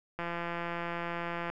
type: click train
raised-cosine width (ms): 0.5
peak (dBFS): -21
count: 225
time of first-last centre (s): 0.19-1.5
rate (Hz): 171
effects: none